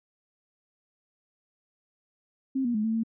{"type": "tone with pitch steps", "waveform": "sine", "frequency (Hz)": [265.8, 239.5, 213.2, 222.8, 226], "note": ["C4", "A#3", "G#3", "A3", "A3"], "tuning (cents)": [27, 47, 46, 22, 47], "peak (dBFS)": -24, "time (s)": [2.55, 3.035], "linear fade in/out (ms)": 10, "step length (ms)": 97, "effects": []}